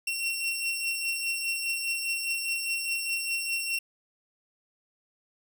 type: beating tone pair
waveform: sawtooth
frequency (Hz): 2723 / 2727.9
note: F7 / F7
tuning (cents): -44 / -41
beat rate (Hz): 4.9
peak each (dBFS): -32 / -26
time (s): 0.07-3.79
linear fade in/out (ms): 5
effects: none